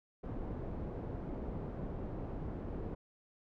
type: low-pass noise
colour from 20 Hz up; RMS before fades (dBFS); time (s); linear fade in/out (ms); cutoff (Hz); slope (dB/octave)
pink; -41; 0.23-2.95; 10; 570; 12
effects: none